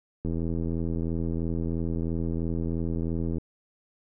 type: click train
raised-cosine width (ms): 3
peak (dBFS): -18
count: 261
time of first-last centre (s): 0.25-3.383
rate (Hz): 83
effects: none